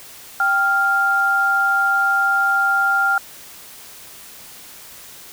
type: tone pair together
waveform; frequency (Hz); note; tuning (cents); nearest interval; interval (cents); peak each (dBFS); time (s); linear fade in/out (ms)
sine; 784 / 1396.9; G5 / F6; 0 / 0; minor seventh; 1000; -21 / -15; 0.4-3.18; 2
effects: white hiss -40 dBFS RMS until 5.32 s